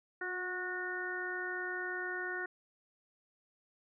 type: harmonic tone with a mistuned harmonic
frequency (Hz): 365.7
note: F#4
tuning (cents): -20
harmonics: 1 / 2 / 3 / 4 / 5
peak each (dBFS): -42 / -47 / -49 / -39 / -41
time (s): 0.21-2.46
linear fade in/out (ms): 5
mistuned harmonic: 1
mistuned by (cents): -23
effects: none